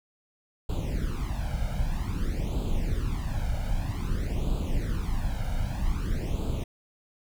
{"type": "noise with flanger", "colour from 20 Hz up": "brown", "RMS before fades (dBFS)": -28, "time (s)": [0.69, 6.64], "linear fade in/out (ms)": 5, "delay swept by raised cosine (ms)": [0.26, 1.36], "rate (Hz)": 0.52, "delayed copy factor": 0.85, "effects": []}